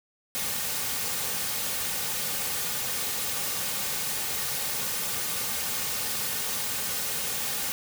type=noise with comb filter; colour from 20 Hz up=white; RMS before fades=-30 dBFS; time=0.35-7.72 s; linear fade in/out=0 ms; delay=3 ms; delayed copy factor=-0.5; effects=none